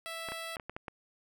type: tone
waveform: 10% pulse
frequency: 659.3 Hz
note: E5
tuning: in tune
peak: -30 dBFS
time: 0.06-0.56 s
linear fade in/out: 0 ms
type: clicks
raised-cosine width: 0.5 ms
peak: -24 dBFS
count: 7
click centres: 0.287 / 0.32 / 0.568 / 0.598 / 0.696 / 0.765 / 0.882 s
effects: none